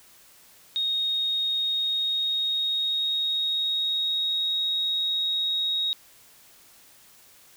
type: tone with pitch glide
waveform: sine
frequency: 3729 to 3772 Hz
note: A#7 to A#7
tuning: 0 to +20 cents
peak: -23 dBFS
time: 0.76-5.93 s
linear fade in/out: 0 ms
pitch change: +20 cents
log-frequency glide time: 1.66-4.59 s
effects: white hiss -54 dBFS RMS until 7.56 s